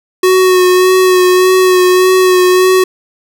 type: tone with vibrato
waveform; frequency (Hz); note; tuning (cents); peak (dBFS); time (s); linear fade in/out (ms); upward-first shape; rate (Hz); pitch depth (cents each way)
square; 368.6; F#4; -7; -6; 0.23-2.84; 5; sine; 1.7; 22
effects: none